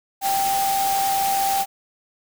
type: tone in noise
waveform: sine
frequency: 784 Hz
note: G5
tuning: in tune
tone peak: -19 dBFS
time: 0.21-1.66 s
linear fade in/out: 50 ms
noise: white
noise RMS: -27 dBFS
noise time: 0.21-1.66 s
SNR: +5 dB
effects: none